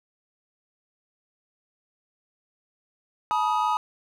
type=tone cluster; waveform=triangle; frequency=859 / 965 / 1249 Hz; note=A5 / B5 / D#6; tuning=-42 / -40 / +6 cents; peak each=-24 dBFS; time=3.31-3.77 s; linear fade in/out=0 ms; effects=none